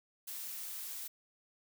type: noise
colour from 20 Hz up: blue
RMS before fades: -43 dBFS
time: 0.27-1.08 s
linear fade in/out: 10 ms
effects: none